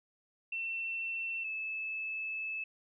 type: tone pair in turn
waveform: sine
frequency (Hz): 2693 / 2612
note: E7 / E7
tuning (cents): +36 / -17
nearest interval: minor second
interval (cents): 53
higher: first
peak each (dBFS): -34 / -35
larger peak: first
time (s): 0.52-1.44 / 1.44-2.64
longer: second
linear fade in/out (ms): 5
effects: none